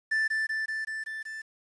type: tone with echo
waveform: triangle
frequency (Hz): 1764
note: A6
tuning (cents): +4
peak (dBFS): -22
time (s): 0.11-0.28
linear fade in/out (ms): 10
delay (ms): 190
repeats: 6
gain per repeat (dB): -2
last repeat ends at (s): 1.42
effects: resampled to 22050 Hz + 9-bit